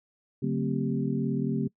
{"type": "tone cluster", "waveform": "sine", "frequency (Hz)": [141.8, 185.6, 226.6, 264.5, 392], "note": ["C#3", "F#3", "A#3", "C4", "G4"], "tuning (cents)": [40, 6, -49, 19, 0], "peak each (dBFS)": [-30, -33, -30, -32, -36], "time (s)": [0.42, 1.68], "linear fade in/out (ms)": 10, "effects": ["noise-tail reverb RT60 0.1 s tail -24 dB re dry"]}